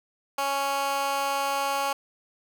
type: tone with high-pass filter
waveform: 15% pulse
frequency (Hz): 277.2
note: C#4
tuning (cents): 0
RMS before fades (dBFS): -27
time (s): 0.38-1.93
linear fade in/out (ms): 5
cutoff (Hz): 810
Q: 1.3
effects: none